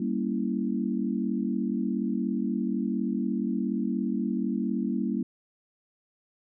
sine chord, G diminished seventh, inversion none, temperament equal, 196 / 233.1 / 277.2 / 329.6 Hz, G3 / Bb3 / Db4 / Fb4, 0 / 0 / 0 / 0 cents, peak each -30 / -29 / -33 / -34 dBFS, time 0-5.23 s, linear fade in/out 5 ms, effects none

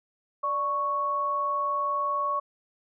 sine tone pair together, 587.3 / 1108.7 Hz, D5 / C#6, 0 / 0 cents, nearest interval major seventh, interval 1100 cents, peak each -34 / -25 dBFS, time 0.43-2.4 s, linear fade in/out 10 ms, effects none

